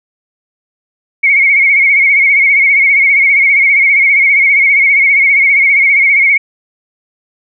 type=tone with vibrato; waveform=sine; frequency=2204 Hz; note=C#7; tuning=11 cents flat; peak=-5 dBFS; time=1.23-6.38 s; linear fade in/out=10 ms; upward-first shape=triangle; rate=15 Hz; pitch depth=80 cents each way; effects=none